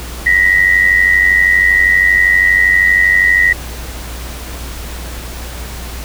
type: tone pair together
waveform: sine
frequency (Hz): 1882.9 / 1975.5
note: A#6 / B6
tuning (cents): +17 / 0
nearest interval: minor second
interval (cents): 83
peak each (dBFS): -10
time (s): 0.26-3.53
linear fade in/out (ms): 5
effects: added 60 Hz sine -25 dBFS peak until 6.04 s + pink hiss -29 dBFS RMS until 6.04 s